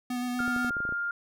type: tone with vibrato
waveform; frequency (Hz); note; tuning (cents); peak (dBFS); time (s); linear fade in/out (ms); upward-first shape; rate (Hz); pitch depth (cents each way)
square; 246.9; B3; 0; -30; 0.1-0.7; 5; square; 8.3; 12
type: tone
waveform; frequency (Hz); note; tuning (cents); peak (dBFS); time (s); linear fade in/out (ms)
sine; 1404; F6; +9; -28; 0.39-1.11; 2
type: clicks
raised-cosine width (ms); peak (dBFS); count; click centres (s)
2; -27; 10; 0.404 / 0.479 / 0.563 / 0.647 / 0.707 / 0.768 / 0.804 / 0.852 / 0.891 / 0.924
effects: none